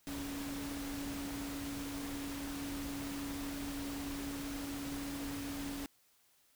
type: tone in noise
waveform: sine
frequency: 280.9 Hz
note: C#4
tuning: 23 cents sharp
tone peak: -40 dBFS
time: 0.07-5.86 s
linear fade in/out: 0 ms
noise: pink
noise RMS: -45 dBFS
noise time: 0.07-5.86 s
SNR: +2 dB
effects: white hiss -70 dBFS RMS until 6.55 s